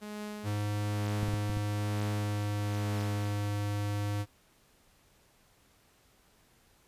sawtooth tone with tremolo, 209.8 Hz, G#3, 18 cents sharp, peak -33 dBFS, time 0.01-3.49 s, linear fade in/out 20 ms, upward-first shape triangle, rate 1.1 Hz, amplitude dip 80%
square tone with pitch glide, 103.83 to 102.82 Hz, G#2 to G#2, 0 to -17 cents, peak -31 dBFS, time 0.43-4.26 s, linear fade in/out 50 ms, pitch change -17 cents, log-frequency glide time 2.13-3.04 s
clicks, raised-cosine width 5 ms, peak -24 dBFS, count 5, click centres 1.231 / 1.287 / 1.339 / 1.498 / 1.571 s
effects pink hiss -65 dBFS RMS until 6.87 s + resampled to 32000 Hz

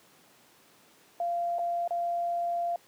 sine tone with dropouts, 691 Hz, F5, 19 cents flat, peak -27 dBFS, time 1.2-2.76 s, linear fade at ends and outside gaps 2 ms, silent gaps 1.585-1.591 / 1.877-1.907 s, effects pink hiss -59 dBFS RMS until 2.87 s + high-pass 200 Hz 12 dB/octave

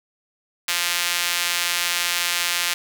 sawtooth tone with high-pass filter, 174.61 Hz, F3, in tune, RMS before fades -23 dBFS, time 0.68-2.74 s, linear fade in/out 5 ms, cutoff 2300 Hz, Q 0.85, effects none

